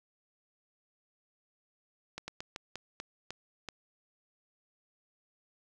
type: slowing click train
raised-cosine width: 0.2 ms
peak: -22 dBFS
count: 8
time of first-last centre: 2.18-3.687 s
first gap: 100 ms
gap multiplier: 1.25
effects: none